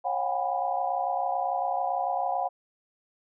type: tone cluster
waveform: sine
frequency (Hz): 547 / 722 / 789 / 820 / 989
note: C#5 / F#5 / G5 / G#5 / B5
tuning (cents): -23 / -43 / +11 / -22 / +2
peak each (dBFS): -35 / -28 / -31 / -36 / -36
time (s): 0.04-2.49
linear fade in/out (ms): 20
effects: none